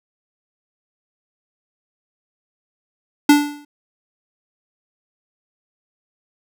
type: tone with exponential decay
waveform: square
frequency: 291.9 Hz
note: D4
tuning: 10 cents flat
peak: -6 dBFS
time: 3.29-3.65 s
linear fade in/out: 5 ms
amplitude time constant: 78 ms
effects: none